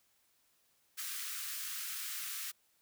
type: high-pass noise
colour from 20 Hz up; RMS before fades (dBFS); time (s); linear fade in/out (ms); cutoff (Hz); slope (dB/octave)
white; -41; 0.97-2.52; 20; 1200; 48
effects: white hiss -73 dBFS RMS until 2.81 s